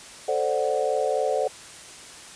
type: chord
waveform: sine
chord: D dominant seventh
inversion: second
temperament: equal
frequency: 440 / 523.3 / 587.3 / 740 Hz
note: A4 / C5 / D5 / F#5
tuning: 0 / 0 / 0 / 0 cents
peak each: -27 / -26 / -27 / -28 dBFS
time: 0.28-1.48 s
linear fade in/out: 5 ms
effects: white hiss -43 dBFS RMS until 2.35 s + resampled to 22050 Hz